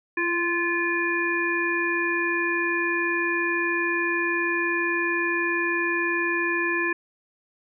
harmonic tone with a mistuned harmonic, 346.8 Hz, F4, 12 cents flat, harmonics 1 / 3 / 5 / 7, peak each -27 / -31 / -25 / -29 dBFS, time 0.17-6.93 s, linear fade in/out 5 ms, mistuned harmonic 1, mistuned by -23 cents, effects none

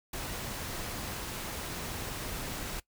pink noise, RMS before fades -38 dBFS, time 0.13-2.8 s, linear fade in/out 5 ms, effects noise-tail reverb RT60 0.1 s tail -20 dB re dry

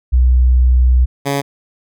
sine / 10% pulse tone pair in turn, 62.5 / 140.31 Hz, B1 / C#3, +21 / +21 cents, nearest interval octave + major second, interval 1400 cents, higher second, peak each -7 dBFS, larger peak neither, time 0.12-1.06 / 1.25-1.42 s, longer first, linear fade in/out 20 ms, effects none

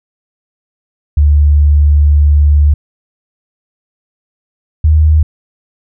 sine tone pair in turn, 73.42 / 77.33 Hz, D2 / D#2, 0 / -10 cents, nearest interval minor second, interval 90 cents, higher second, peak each -4 dBFS, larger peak neither, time 1.17-2.74 / 4.84-5.23 s, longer first, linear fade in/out 5 ms, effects none

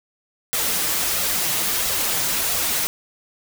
white noise with flanger, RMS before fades -22 dBFS, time 0.53-2.87 s, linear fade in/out 0 ms, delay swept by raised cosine 1.5 to 6.6 ms, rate 1.5 Hz, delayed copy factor +0.5, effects none

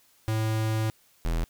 square tone pair in turn, 110 / 41.2 Hz, A2 / E1, 0 / 0 cents, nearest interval octave + perfect fourth, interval 1700 cents, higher first, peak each -25 dBFS, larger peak neither, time 0.28-0.9 / 1.25-1.44 s, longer first, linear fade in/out 0 ms, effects white hiss -62 dBFS RMS until 1.49 s

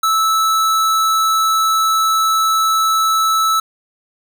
square tone, 1310 Hz, E6, 11 cents flat, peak -13 dBFS, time 0.03-3.6 s, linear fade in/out 5 ms, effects none

